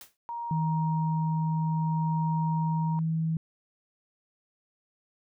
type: noise with exponential decay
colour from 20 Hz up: white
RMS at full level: -43 dBFS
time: 0.01-0.17 s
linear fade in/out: 1 ms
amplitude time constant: 33 ms
type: tone with tremolo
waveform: sine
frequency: 940 Hz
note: A#5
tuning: 14 cents sharp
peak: -31 dBFS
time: 0.29-2.99 s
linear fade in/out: 0 ms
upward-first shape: sine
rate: 0.61 Hz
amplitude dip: 35%
type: tone with pitch glide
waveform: sine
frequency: 160 to 161.39 Hz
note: D#3 to E3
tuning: +49 to -36 cents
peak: -25 dBFS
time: 0.51-3.37 s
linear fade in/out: 2 ms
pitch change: +15 cents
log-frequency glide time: 1.45-2.95 s
effects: none